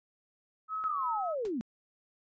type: tone with tremolo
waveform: sine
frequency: 1284 Hz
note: E6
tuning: 46 cents flat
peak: -32 dBFS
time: 0.68-1.35 s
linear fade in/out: 50 ms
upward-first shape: sine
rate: 3 Hz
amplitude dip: 45%
type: linear sweep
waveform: sine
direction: down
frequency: 1318.5 to 205.7 Hz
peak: -31 dBFS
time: 0.84-1.61 s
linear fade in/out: 0 ms
type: noise with exponential decay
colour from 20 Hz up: pink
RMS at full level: -44 dBFS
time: 1.45-1.53 s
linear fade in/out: 0 ms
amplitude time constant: 16 ms
effects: resampled to 16000 Hz